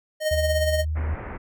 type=tone with tremolo; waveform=square; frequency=619 Hz; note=D#5; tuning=9 cents flat; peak=-20 dBFS; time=0.2-0.85 s; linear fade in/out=50 ms; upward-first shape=sine; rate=17 Hz; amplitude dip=50%
type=tone; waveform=sine; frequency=77.5 Hz; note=D#2; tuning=6 cents flat; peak=-23 dBFS; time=0.31-1.15 s; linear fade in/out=5 ms
type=low-pass noise; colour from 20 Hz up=pink; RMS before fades=-35 dBFS; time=0.95-1.38 s; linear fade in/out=20 ms; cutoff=2200 Hz; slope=48 dB/octave
effects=none